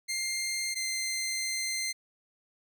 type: tone pair in turn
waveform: 15% pulse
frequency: 2107 / 2083 Hz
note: C7 / C7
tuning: +12 / -8 cents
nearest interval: unison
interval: 20 cents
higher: first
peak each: -24 dBFS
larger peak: neither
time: 0.08-0.75 / 0.75-1.93 s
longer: second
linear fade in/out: 20 ms
effects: none